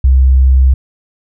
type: tone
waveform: sine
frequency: 65.41 Hz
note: C2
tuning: in tune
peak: -4 dBFS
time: 0.04-0.74 s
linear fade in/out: 5 ms
effects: none

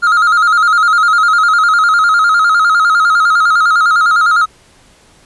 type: tone with vibrato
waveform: triangle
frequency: 1337 Hz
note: E6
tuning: 24 cents sharp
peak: -5 dBFS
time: 0.02-4.46 s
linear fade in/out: 20 ms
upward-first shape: square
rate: 9.9 Hz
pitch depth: 84 cents each way
effects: pink hiss -46 dBFS RMS until 5.25 s + resampled to 24000 Hz

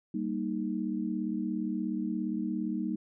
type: chord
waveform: sine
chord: Eb major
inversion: first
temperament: equal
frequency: 196 / 233.1 / 311.1 Hz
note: G3 / Bb3 / Eb4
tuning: 0 / 0 / 0 cents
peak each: -34 dBFS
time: 0.14-2.96 s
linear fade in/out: 5 ms
effects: none

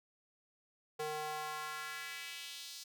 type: tone with high-pass filter sweep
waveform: square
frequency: 153.1 Hz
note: D#3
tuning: 28 cents flat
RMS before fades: -43 dBFS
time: 0.99-2.84 s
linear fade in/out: 10 ms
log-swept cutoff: 500 to 4800 Hz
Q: 1.9
effects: none

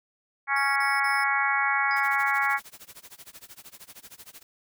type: harmonic tone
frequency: 277.2 Hz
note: C#4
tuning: in tune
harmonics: 3 / 4 / 5 / 6 / 7 / 8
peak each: -29 / -29 / -29 / -29 / -29 / -29 dBFS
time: 0.47-2.6 s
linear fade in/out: 50 ms
type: tone bursts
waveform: sawtooth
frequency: 5190 Hz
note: E8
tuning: 28 cents flat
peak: -35 dBFS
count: 3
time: 0.56-1.24 s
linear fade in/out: 5 ms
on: 200 ms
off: 40 ms
type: tone with exponential decay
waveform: sine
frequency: 5000 Hz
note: D#8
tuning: 8 cents sharp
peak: -36 dBFS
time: 1.91-2.18 s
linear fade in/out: 0 ms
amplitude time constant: 57 ms
type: noise with tremolo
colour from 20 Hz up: white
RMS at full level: -44 dBFS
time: 1.96-4.43 s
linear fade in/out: 5 ms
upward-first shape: sine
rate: 13 Hz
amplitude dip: 95%
effects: none

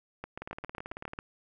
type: two click trains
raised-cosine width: 0.5 ms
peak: -24 / -23 dBFS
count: 15 / 8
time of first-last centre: 0.42-1.189 / 0.24-1.189 s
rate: 18.2 / 7.38 Hz
effects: none

